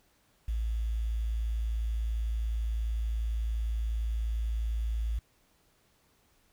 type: tone with quantisation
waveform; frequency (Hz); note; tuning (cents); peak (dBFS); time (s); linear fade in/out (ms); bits
sine; 55.7; A1; +22; -28; 0.48-5.19; 5; 9
effects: pink hiss -68 dBFS RMS until 6.52 s